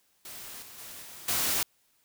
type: noise with level steps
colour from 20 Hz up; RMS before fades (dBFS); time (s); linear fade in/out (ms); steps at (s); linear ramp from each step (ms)
white; -43 / -48 / -44 / -46 / -28; 0.25-1.63; 2; 0.62 / 0.78 / 1.02 / 1.28; 5
effects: white hiss -69 dBFS RMS until 2.04 s